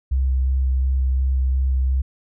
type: tone with vibrato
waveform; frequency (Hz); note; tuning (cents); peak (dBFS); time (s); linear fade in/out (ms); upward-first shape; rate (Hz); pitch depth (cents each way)
sine; 65.41; C2; 0; -16; 0.11-2.02; 10; square; 2.8; 11
effects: none